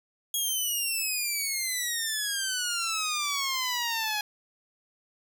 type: exponential sweep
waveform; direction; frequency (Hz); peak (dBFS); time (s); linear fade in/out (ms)
10% pulse; down; 3322 to 830.6; -19; 0.34-4.21; 2
effects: none